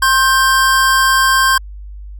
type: tone pair together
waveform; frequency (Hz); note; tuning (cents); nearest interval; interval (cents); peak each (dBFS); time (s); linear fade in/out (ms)
square; 1062.7 / 1568; C6 / G6; +27 / 0; perfect fifth; 673; -13; 0.02-1.58; 5
effects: added 50 Hz sine -28 dBFS peak until 2.19 s